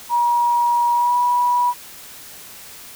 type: tone with pitch glide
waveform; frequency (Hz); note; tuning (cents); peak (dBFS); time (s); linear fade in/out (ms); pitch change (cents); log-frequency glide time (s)
sine; 955 to 974.5; A#5 to B5; +42 to -23; -14; 0.09-1.74; 50; +35; 0.94-1.15
effects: white hiss -39 dBFS RMS until 2.95 s